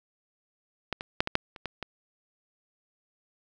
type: clicks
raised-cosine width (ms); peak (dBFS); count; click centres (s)
0.3; -13 / -19 / -6 / -13 / -6 / -27 / -17 / -18; 8; 0.927 / 1.009 / 1.205 / 1.274 / 1.354 / 1.562 / 1.657 / 1.827
effects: none